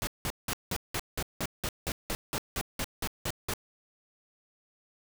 pink noise bursts, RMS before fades -32 dBFS, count 16, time 0.02-3.536 s, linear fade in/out 0 ms, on 51 ms, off 180 ms, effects none

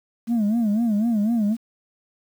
sine tone with vibrato, 220 Hz, A3, in tune, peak -15 dBFS, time 0.27-1.57 s, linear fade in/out 50 ms, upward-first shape sine, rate 4 Hz, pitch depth 140 cents each way, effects tanh soft clip ceiling -17 dBFS + 8-bit

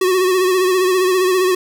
square tone with vibrato, 370 Hz, F#4, in tune, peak -13 dBFS, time 0.01-1.55 s, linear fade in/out 5 ms, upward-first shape sine, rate 15 Hz, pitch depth 46 cents each way, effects none

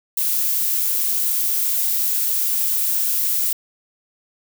violet noise, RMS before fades -20 dBFS, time 0.17-3.53 s, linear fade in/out 5 ms, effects none

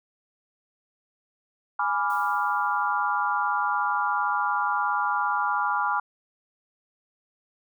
sine chord, G# diminished seventh, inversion none, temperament equal, 830.6 / 987.8 / 1174.7 / 1396.9 Hz, G#5 / B5 / D6 / F6, 0 / 0 / 0 / 0 cents, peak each -28 dBFS, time 1.79-6 s, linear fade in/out 5 ms
blue noise with exponential decay, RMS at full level -47 dBFS, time 2.1-3.35 s, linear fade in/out 0 ms, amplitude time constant 270 ms
effects none

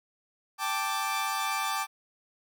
sawtooth chord, G suspended second, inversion none, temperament equal, 784 / 880 / 1174.7 Hz, G5 / A5 / D6, 0 / 0 / 0 cents, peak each -31 / -30 / -27 dBFS, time 0.58-1.87 s, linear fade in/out 50 ms, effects none

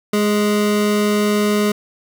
square tone pair together, 208.7 / 415.3 Hz, G#3 / G#4, +9 / 0 cents, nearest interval octave, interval 1191 cents, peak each -17 / -19 dBFS, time 0.13-1.72 s, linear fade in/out 5 ms, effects none

